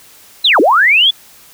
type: linear two-way sweep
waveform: sine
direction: down then up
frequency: 4174 to 264.3 to 3502 Hz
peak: -6 dBFS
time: 0.44-1.11 s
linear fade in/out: 10 ms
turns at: 0.6 s
effects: white hiss -42 dBFS RMS until 1.53 s